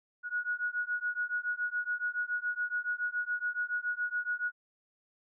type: beating tone pair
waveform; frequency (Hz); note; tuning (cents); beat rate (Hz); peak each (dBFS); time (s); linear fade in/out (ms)
sine; 1453 / 1460.1; F#6 / F#6; -32 / -23; 7.1; -34 / -34; 0.23-4.52; 50
effects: none